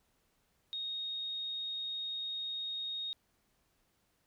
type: tone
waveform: sine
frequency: 3729 Hz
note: A#7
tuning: in tune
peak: -36 dBFS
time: 0.73-3.13 s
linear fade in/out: 0 ms
effects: pink hiss -75 dBFS RMS until 4.26 s